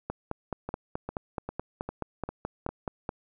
two click trains, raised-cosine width 1 ms, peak -20 / -17 dBFS, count 6 / 15, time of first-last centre 0.69-2.69 / 0.1-3.091 s, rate 2.5 / 4.68 Hz, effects none

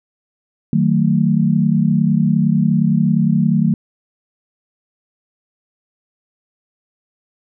sine chord, D# diminished, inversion none, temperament just, 155.56 / 186.68 / 224 Hz, D#3 / F#3 / A3, 0 / +16 / +31 cents, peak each -16 dBFS, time 0.73-3.74 s, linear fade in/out 2 ms, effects none

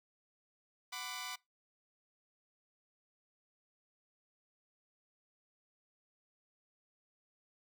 10% pulse chord, B minor, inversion second, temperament equal with one note detuned, 740 / 1000.4 / 1174.7 Hz, F#5 / B5 / D6, 0 / +22 / 0 cents, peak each -39 / -36 / -37 dBFS, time 0.92-1.36 s, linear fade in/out 10 ms, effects noise-tail reverb RT60 0.2 s tail -23 dB re dry

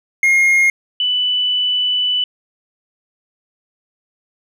triangle / sine tone pair in turn, 2140 / 2983 Hz, C7 / F#7, +38 / +13 cents, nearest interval tritone, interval 575 cents, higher second, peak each -8 / -14 dBFS, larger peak first, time 0.23-0.7 / 1-2.24 s, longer second, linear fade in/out 2 ms, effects none

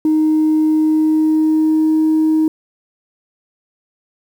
sine tone with pitch glide, 311.1 to 314.2 Hz, D#4 to D#4, 0 to +17 cents, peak -9 dBFS, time 0.05-2.48 s, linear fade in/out 2 ms, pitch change +17 cents, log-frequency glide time 0.65-2.03 s, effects tanh soft clip ceiling -8 dBFS + 7-bit

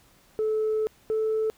sine tone pair in turn, 434.1 / 437.9 Hz, A4 / A4, -23 / -8 cents, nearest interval unison, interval 15 cents, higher second, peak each -21 dBFS, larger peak neither, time 0.39-0.87 / 1.1-1.5 s, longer first, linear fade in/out 0 ms, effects tanh soft clip ceiling -20 dBFS + pink hiss -59 dBFS RMS until 1.57 s

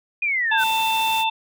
sine exponential sweep, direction down, 2487 to 1475 Hz, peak -19 dBFS, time 0.22-0.64 s, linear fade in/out 5 ms
harmonic tone, 890 Hz, A5, 20 cents sharp, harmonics 1 / 3 / 4, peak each -20 / -25 / -26 dBFS, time 0.51-1.3 s, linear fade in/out 10 ms
white noise, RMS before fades -33 dBFS, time 0.57-1.25 s, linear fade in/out 50 ms
effects none

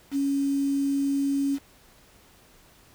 sine tone with quantisation, 278.1 Hz, C#4, 6 cents sharp, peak -22 dBFS, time 0.11-1.59 s, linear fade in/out 50 ms, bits 7, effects pink hiss -56 dBFS RMS until 2.94 s

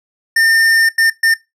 square tone bursts at uneven times, 1809 Hz, A6, 48 cents sharp, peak -10 dBFS, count 3, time 0.36-0.89 / 0.98-1.1 / 1.23-1.34 s, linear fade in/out 5 ms, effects noise-tail reverb RT60 0.2 s tail -19 dB re dry + low-pass 11000 Hz 12 dB/octave

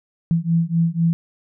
sine beating tone pair, 164.81 / 168.81 Hz, E3 / E3, 0 / +41 cents, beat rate 4 Hz, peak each -19 dBFS, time 0.31-1.13 s, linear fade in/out 0 ms, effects none

